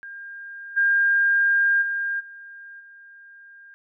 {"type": "tone with level steps", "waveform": "sine", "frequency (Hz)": 1606, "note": "G6", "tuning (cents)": 41, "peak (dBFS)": [-35, -16, -23, -39, -44], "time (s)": [0.03, 3.74], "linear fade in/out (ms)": 0, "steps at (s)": [0.76, 1.81, 2.19, 2.79], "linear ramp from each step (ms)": 20, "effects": []}